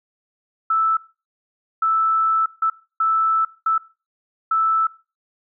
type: tone bursts at uneven times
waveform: sine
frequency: 1317 Hz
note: E6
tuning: 2 cents flat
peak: -15 dBFS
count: 6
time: 0.7-0.97 / 1.82-2.46 / 2.62-2.7 / 3-3.45 / 3.66-3.78 / 4.51-4.87 s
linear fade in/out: 5 ms
effects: noise-tail reverb RT60 0.3 s tail -18 dB re dry